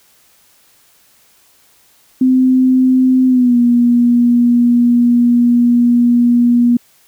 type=tone with pitch glide; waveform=sine; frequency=257.5 to 240.3 Hz; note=C4 to B3; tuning=-28 to -47 cents; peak=-7 dBFS; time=2.21-6.77 s; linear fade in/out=5 ms; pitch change=-119 cents; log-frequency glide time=3.27-3.57 s; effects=white hiss -51 dBFS RMS until 7.07 s